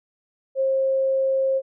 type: tone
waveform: sine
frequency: 534 Hz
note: C5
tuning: 35 cents sharp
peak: -18 dBFS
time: 0.55-1.62 s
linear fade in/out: 50 ms
effects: none